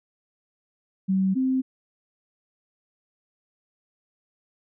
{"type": "tone pair in turn", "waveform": "sine", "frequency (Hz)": [190.6, 260.9], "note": ["G3", "C4"], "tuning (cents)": [-48, -5], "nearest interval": "perfect fourth", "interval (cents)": 543, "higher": "second", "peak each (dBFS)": [-19, -20], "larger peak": "first", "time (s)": [[1.08, 1.35], [1.35, 1.62]], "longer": "neither", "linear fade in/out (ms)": 20, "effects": []}